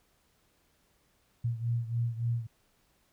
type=beating tone pair; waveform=sine; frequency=116.54 / 120.04 Hz; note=A#2 / B2; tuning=0 / -49 cents; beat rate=3.5 Hz; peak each=-30 / -34 dBFS; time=1.44-2.47 s; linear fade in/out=10 ms; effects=pink hiss -70 dBFS RMS until 3.12 s